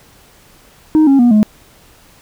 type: tone with pitch steps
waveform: sine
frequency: 311.1 / 274 / 241.3 / 212.5 Hz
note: D#4 / C#4 / B3 / G#3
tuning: 0 / -20 / -40 / +40 cents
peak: -3 dBFS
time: 0.95-1.43 s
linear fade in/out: 0 ms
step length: 120 ms
effects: tanh soft clip ceiling -5 dBFS + pink hiss -46 dBFS RMS until 2.21 s